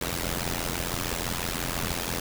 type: noise with amplitude modulation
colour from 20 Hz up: pink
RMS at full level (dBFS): -26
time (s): 0.01-2.2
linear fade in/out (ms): 5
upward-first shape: sine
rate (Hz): 86.1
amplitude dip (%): 95
effects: none